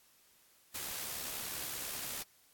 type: noise with amplitude modulation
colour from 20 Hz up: white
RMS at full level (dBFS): -39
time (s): 0.74-2.23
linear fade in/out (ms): 10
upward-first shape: sine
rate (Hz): 70.4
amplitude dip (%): 35
effects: white hiss -66 dBFS RMS until 2.53 s + AAC 64 kbps